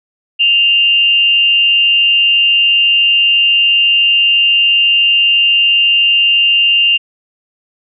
sine tone with frequency modulation, 2794 Hz, F7, in tune, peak -7 dBFS, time 0.39-6.98 s, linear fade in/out 20 ms, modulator 231 Hz, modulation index 0.29, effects none

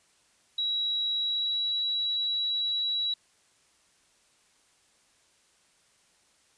sine tone with pitch glide, 3881 to 3903 Hz, B7 to B7, -31 to -21 cents, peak -26 dBFS, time 0.58-3.14 s, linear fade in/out 5 ms, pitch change +10 cents, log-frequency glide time 1.17-1.68 s, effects white hiss -65 dBFS RMS until 6.57 s + resampled to 22050 Hz

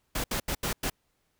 pink noise bursts at uneven times, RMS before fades -30 dBFS, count 5, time 0.15-0.24 / 0.31-0.4 / 0.48-0.55 / 0.63-0.73 / 0.83-0.9 s, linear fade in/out 5 ms, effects pink hiss -74 dBFS RMS until 1.39 s

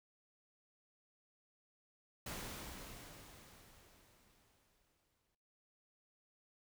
pink noise with exponential decay, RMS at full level -44 dBFS, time 2.26-5.35 s, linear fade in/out 5 ms, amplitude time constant 670 ms, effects noise-tail reverb RT60 0.6 s tail -17 dB re dry

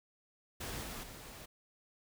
pink noise with level steps, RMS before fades -42 / -44 / -50 dBFS, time 0.6-1.46 s, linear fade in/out 10 ms, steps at 0.83 / 1.03 s, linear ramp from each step 5 ms, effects none

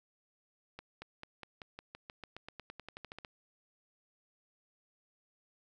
accelerating click train, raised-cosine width 0.3 ms, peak -29 dBFS, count 20, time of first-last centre 0.79-3.248 s, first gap 230 ms, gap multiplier 0.93, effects none

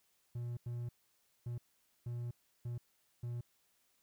triangle tone bursts at uneven times, 120 Hz, B2, 49 cents flat, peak -36 dBFS, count 6, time 0.35-0.57 / 0.66-0.89 / 1.46-1.58 / 2.06-2.31 / 2.65-2.78 / 3.23-3.41 s, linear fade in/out 5 ms, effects white hiss -75 dBFS RMS until 4.02 s

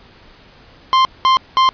45% pulse tone bursts, 1050 Hz, C6, 6 cents sharp, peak -9 dBFS, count 3, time 0.93-1.69 s, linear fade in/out 0 ms, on 120 ms, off 200 ms, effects pink hiss -45 dBFS RMS until 1.73 s + resampled to 11025 Hz

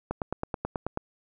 click train, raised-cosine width 1 ms, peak -15 dBFS, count 9, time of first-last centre 0.11-0.974 s, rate 9.26 Hz, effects none

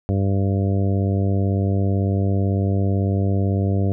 harmonic tone, 98 Hz, G2, in tune, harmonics 1 / 2 / 3 / 4 / 5 / 6 / 7, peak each -18 / -24 / -28 / -30 / -32 / -34 / -35 dBFS, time 0.09-3.92 s, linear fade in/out 0 ms, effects none

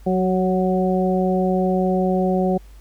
harmonic tone with a mistuned harmonic, 185 Hz, F#3, in tune, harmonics 1 / 2 / 3 / 4, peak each -19 / -22 / -24 / -25 dBFS, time 0.06-2.58 s, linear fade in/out 10 ms, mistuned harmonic 2, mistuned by +16 cents, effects added 50 Hz sine -40 dBFS peak until 2.8 s + pink hiss -55 dBFS RMS until 2.8 s

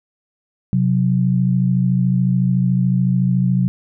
sine tone pair together, 129.5 / 183.31 Hz, C3 / F#3, -17 / -16 cents, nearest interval tritone, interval 601 cents, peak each -16 dBFS, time 0.73-3.68 s, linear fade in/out 0 ms, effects none

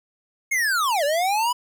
square linear two-way sweep, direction down then up, 2193 to 554.4 to 999 Hz, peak -20 dBFS, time 0.51-1.53 s, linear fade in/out 10 ms, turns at 1.04 s, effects none

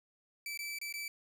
sawtooth tone with dropouts, 2317 Hz, D7, 24 cents flat, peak -35 dBFS, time 0.46-1.08 s, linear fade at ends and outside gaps 2 ms, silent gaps 0.575-0.59 / 0.787-0.814 / 0.926-0.939 s, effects none

